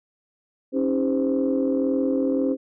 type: tone cluster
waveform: sine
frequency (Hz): 272 / 313.8 / 399.3 / 516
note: C#4 / D#4 / G4 / C5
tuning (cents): -33 / +15 / +32 / -24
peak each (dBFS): -21 / -28 / -28 / -25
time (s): 0.72-2.57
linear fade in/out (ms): 50
effects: tanh soft clip ceiling -12 dBFS